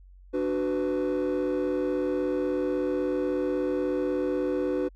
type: chord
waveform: triangle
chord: B minor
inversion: first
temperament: equal with one note detuned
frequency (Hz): 293.7 / 370 / 499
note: D4 / F#4 / B4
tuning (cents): 0 / 0 / +18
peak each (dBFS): -26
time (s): 0.33-4.89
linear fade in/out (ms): 20
effects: tanh soft clip ceiling -19 dBFS + added 46 Hz sine -48 dBFS peak until 4.95 s